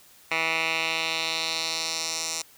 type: tone with band-pass filter sweep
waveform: 10% pulse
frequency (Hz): 162.4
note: E3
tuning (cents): -26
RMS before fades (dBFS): -28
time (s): 0.31-2.42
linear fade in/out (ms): 5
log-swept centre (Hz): 2200 to 6500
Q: 2.1
effects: white hiss -54 dBFS RMS until 2.57 s